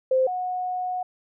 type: tone pair in turn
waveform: sine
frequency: 520 / 731.2 Hz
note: C5 / F#5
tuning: -11 / -21 cents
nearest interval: tritone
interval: 590 cents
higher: second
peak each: -17 / -25 dBFS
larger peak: first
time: 0.11-0.27 / 0.27-1.03 s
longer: second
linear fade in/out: 5 ms
effects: none